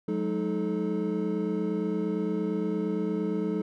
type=tone cluster; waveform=triangle; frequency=181 / 209.7 / 312.6 / 433.2 Hz; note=F#3 / G#3 / D#4 / A4; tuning=-38 / +17 / +8 / -27 cents; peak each=-30 dBFS; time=0.08-3.62 s; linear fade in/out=5 ms; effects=none